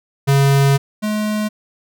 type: tone pair in turn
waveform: square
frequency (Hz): 138.59 / 212.4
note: C#3 / G#3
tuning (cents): 0 / +39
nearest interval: perfect fifth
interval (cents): 739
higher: second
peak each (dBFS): -11 / -18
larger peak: first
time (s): 0.27-0.78 / 1.02-1.49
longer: first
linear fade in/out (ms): 20
effects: none